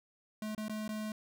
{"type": "tone with dropouts", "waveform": "square", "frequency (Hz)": 214.8, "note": "A3", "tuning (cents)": -41, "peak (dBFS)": -37, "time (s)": [0.42, 1.12], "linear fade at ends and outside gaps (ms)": 2, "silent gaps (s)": [[0.549, 0.578], [0.683, 0.695], [0.879, 0.89]], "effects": []}